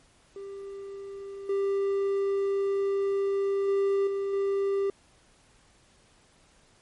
triangle tone with level steps, 395.1 Hz, G4, 14 cents sharp, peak -35 / -22 / -20 / -25 / -22 dBFS, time 0.36-4.9 s, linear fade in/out 2 ms, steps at 1.49 / 3.68 / 4.07 / 4.33 s, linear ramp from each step 5 ms, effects pink hiss -61 dBFS RMS until 6.81 s + MP3 48 kbps

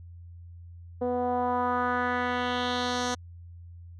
10% pulse tone with low-pass filter sweep, 246.9 Hz, B3, in tune, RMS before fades -28 dBFS, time 1.01-3.15 s, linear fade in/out 10 ms, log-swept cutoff 520 to 6200 Hz, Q 2.2, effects added 86 Hz sine -43 dBFS peak until 3.99 s

